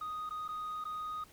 sine tone with dropouts, 1244.5 Hz, D#6, in tune, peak -34 dBFS, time 0.01-1.24 s, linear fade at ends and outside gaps 5 ms, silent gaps 0.293-0.307 / 0.48-0.488 / 0.841-0.852 s, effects tanh soft clip ceiling -36 dBFS + pink hiss -60 dBFS RMS until 1.32 s

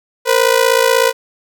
sawtooth ring-modulated tone, 493.9 Hz, B4, in tune, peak -3 dBFS, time 0.25-1.13 s, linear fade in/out 50 ms, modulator 28.2 Hz, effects none

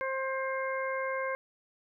harmonic tone, 530 Hz, C5, 22 cents sharp, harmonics 1 / 2 / 3 / 4, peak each -33 / -36 / -38 / -39 dBFS, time 0.01-1.35 s, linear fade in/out 0 ms, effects none

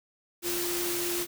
sine tone in noise, 349.2 Hz, F4, in tune, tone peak -32 dBFS, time 0.42-1.27 s, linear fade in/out 50 ms, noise white, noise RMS -32 dBFS, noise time 0.42-1.27 s, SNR -3 dB, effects none

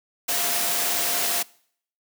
sine tone in noise, 697 Hz, F5, 4 cents flat, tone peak -35 dBFS, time 0.28-1.43 s, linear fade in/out 10 ms, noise white, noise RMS -24 dBFS, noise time 0.28-1.43 s, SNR -14 dB, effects noise-tail reverb RT60 0.6 s tail -23 dB re dry + high-pass 200 Hz 12 dB/octave

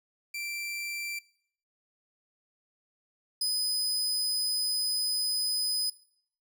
sawtooth tone pair in turn, 2349 / 5006 Hz, D7 / D#8, 0 / +10 cents, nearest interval octave + minor second, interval 1310 cents, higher second, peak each -31 / -24 dBFS, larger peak second, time 0.34-1.19 / 3.41-5.9 s, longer second, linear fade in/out 5 ms, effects noise-tail reverb RT60 0.6 s tail -19 dB re dry

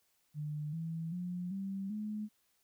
sine tone with pitch steps, 150 / 163.58 / 178.38 / 194.53 / 212.1 Hz, D3 / E3 / F3 / G3 / G#3, +37 / -13 / +37 / -13 / +37 cents, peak -36 dBFS, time 0.34-2.29 s, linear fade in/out 50 ms, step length 390 ms, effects white hiss -75 dBFS RMS until 2.63 s

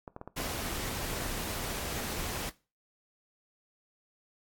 clicks, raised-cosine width 1 ms, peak -27 dBFS, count 7, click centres 0.078 / 0.164 / 0.214 / 0.276 / 0.402 / 0.445 / 0.593 s
pink noise, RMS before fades -36 dBFS, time 0.36-2.5 s, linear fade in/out 10 ms
effects noise-tail reverb RT60 0.3 s tail -18 dB re dry + AAC 64 kbps

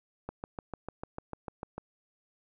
click train, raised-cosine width 1 ms, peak -23 dBFS, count 11, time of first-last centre 0.29-1.78 s, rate 6.71 Hz, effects none

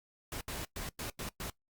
pink noise bursts at uneven times, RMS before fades -40 dBFS, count 6, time 0.32-0.41 / 0.48-0.65 / 0.76-0.89 / 0.99-1.1 / 1.19-1.29 / 1.4-1.5 s, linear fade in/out 2 ms, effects noise-tail reverb RT60 0.1 s tail -20 dB re dry + Opus 48 kbps

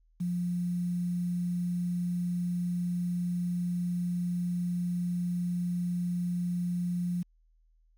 sine tone with quantisation, 176.3 Hz, F3, 17 cents sharp, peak -28 dBFS, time 0.2-7.23 s, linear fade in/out 10 ms, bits 9, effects added 40 Hz sine -62 dBFS peak until 7.97 s

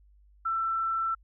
sine tone, 1337 Hz, E6, 24 cents sharp, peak -26 dBFS, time 0.45-1.15 s, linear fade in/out 10 ms, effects added 50 Hz sine -56 dBFS peak until 1.23 s

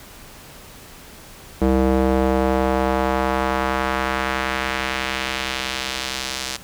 square tone with band-pass filter sweep, 65.41 Hz, C2, in tune, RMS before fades -21 dBFS, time 1.61-6.57 s, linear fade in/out 10 ms, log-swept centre 370 to 5400 Hz, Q 1, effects pink hiss -42 dBFS RMS until 6.63 s

